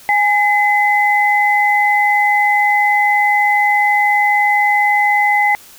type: tone pair together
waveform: sine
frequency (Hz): 828 / 2033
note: G#5 / B6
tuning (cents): -5 / +50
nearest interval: octave + major third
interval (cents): 1555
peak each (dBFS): -13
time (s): 0.09-5.55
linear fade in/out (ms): 0
effects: white hiss -41 dBFS RMS until 5.78 s